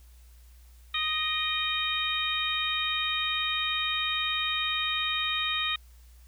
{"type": "harmonic tone with a mistuned harmonic", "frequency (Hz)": 622.3, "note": "D#5", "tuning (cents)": 0, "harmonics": [2, 3, 4, 5, 6], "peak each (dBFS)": [-34, -35, -33, -34, -30], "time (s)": [0.94, 5.76], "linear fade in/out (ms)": 5, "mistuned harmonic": 4, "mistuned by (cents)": -36, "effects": ["added 60 Hz sine -50 dBFS peak until 6.27 s", "white hiss -63 dBFS RMS until 6.27 s"]}